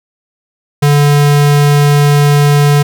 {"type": "tone", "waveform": "square", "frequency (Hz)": 145.1, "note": "D3", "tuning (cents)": -21, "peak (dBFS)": -6, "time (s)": [0.82, 2.83], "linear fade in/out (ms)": 10, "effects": []}